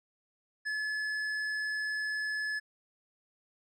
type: tone with hard clipping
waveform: sine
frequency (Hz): 1716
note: A6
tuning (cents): -44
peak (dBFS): -33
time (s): 0.65-2.6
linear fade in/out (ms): 20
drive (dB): 7
effects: none